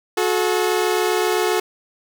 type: tone pair together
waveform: sawtooth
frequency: 363.9 / 431.4 Hz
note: F#4 / A4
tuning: -29 / -34 cents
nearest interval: minor third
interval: 295 cents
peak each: -16 dBFS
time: 0.17-1.6 s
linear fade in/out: 5 ms
effects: none